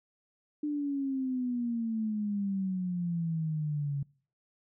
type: exponential sweep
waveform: sine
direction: down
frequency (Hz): 300 to 139.1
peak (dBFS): -29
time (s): 0.63-4.03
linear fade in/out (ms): 5
effects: noise-tail reverb RT60 0.5 s tail -25 dB re dry